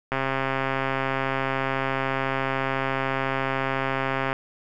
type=click train; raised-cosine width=0.5 ms; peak=-10 dBFS; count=565; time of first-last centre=0.12-4.329 s; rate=134 Hz; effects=none